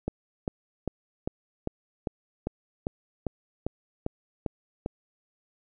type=click train; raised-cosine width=2 ms; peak=-15 dBFS; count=13; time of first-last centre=0.08-4.861 s; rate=2.51 Hz; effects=none